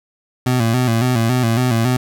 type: tone with vibrato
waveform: 25% pulse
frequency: 120 Hz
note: B2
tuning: 49 cents flat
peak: -10 dBFS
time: 0.46-1.97 s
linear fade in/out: 5 ms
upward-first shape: square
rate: 3.6 Hz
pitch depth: 87 cents each way
effects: none